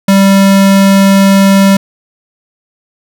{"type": "tone", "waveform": "square", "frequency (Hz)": 195.6, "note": "G3", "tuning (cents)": -4, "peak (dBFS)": -4, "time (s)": [0.08, 1.77], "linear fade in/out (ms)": 5, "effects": []}